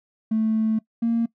triangle tone pair in turn, 220 / 231.1 Hz, A3 / A#3, 0 / -15 cents, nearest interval minor second, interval 85 cents, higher second, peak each -15 dBFS, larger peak neither, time 0.31-0.79 / 1.02-1.26 s, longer first, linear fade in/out 10 ms, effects noise-tail reverb RT60 0.1 s tail -23 dB re dry + tanh soft clip ceiling -16 dBFS

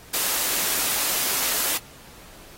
white high-pass noise, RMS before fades -24 dBFS, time 0.13-1.78 s, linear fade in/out 10 ms, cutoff 250 Hz, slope 12 dB/octave, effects pink hiss -47 dBFS RMS until 2.57 s + AAC 48 kbps

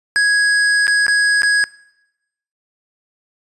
square tone with dropouts, 1661.2 Hz, G#6, in tune, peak -12 dBFS, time 0.16-1.64 s, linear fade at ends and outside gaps 0 ms, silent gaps 0.869-0.879 / 1.066-1.081 / 1.42-1.432 s, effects noise-tail reverb RT60 0.9 s tail -22 dB re dry + resampled to 24000 Hz

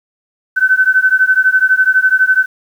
sine beating tone pair, 1515 / 1527 Hz, F#6 / G6, +40 / -46 cents, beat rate 12 Hz, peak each -11 dBFS, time 0.56-2.46 s, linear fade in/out 20 ms, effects 7-bit

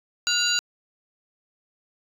sine tone cluster, 1442 / 2795 / 3967 / 4692 / 6840 Hz, F#6 / F7 / B7 / D8 / A8, -45 / +1 / +7 / -2 / -50 cents, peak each -26 dBFS, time 0.27-0.59 s, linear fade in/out 0 ms, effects tanh soft clip ceiling -12 dBFS

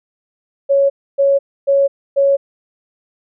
sine tone bursts, 555 Hz, C#5, 2 cents sharp, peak -9 dBFS, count 4, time 0.69-2.37 s, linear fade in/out 20 ms, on 210 ms, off 280 ms, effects none

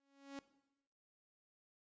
sawtooth tone with exponential growth, 277.1 Hz, C#4, 1 cent flat, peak -40 dBFS, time 0-0.39 s, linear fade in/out 1 ms, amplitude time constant 83 ms, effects noise-tail reverb RT60 0.9 s tail -17 dB re dry + resampled to 16000 Hz

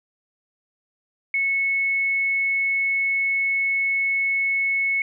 sine tone, 2200 Hz, C#7, 14 cents flat, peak -19 dBFS, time 1.34-5.02 s, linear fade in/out 2 ms, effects none

